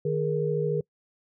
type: tone cluster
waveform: sine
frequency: 154.1 / 416.6 / 470.3 Hz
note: D#3 / G#4 / A#4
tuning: -16 / +5 / +15 cents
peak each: -28 dBFS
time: 0.05-0.81 s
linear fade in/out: 5 ms
effects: noise-tail reverb RT60 0.1 s tail -25 dB re dry